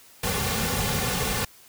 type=noise with comb filter; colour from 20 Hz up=pink; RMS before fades=-26 dBFS; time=0.23-1.45 s; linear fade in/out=5 ms; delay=3.1 ms; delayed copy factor=-0.85; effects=white hiss -52 dBFS RMS until 1.68 s